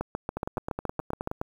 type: two click trains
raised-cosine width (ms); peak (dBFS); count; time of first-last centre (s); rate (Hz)
1; -15 / -17; 11 / 10; 0.01-1.414 / 0.37-1.314; 7.12 / 9.53
effects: 8-bit